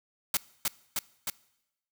white noise with echo, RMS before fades -26 dBFS, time 0.34-0.37 s, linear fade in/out 2 ms, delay 310 ms, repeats 3, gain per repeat -2 dB, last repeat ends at 1.3 s, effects noise-tail reverb RT60 0.9 s tail -22 dB re dry

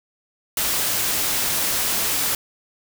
white noise, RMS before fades -22 dBFS, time 0.57-2.35 s, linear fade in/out 2 ms, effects none

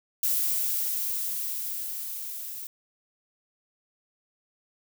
violet noise with level ramp, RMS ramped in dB -25 to -38 dBFS, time 0.23-2.67 s, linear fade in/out 2 ms, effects none

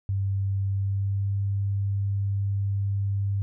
sine tone with pitch glide, 97.9 to 99.38 Hz, G2 to G2, -2 to +24 cents, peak -23 dBFS, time 0.09-3.42 s, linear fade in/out 0 ms, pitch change +26 cents, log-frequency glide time 0.68-1.37 s, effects none

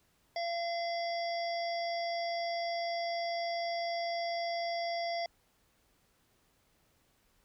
harmonic tone with a mistuned harmonic, 683 Hz, F5, 39 cents flat, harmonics 1 / 3 / 5 / 7 / 8, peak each -33 / -42 / -49 / -44 / -47 dBFS, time 0.36-5.26 s, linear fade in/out 2 ms, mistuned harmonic 5, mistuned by -31 cents, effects pink hiss -71 dBFS RMS until 7.44 s

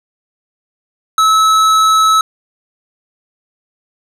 sine tone with hard clipping, 1298 Hz, E6, 27 cents flat, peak -9 dBFS, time 1.18-2.21 s, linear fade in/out 2 ms, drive 13 dB, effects none

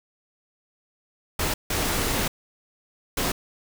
pink noise bursts at uneven times, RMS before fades -25 dBFS, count 3, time 1.39-1.54 / 1.7-2.28 / 3.17-3.32 s, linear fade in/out 5 ms, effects none

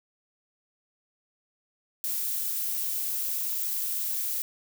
violet noise, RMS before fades -30 dBFS, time 2.04-4.42 s, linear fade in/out 0 ms, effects none

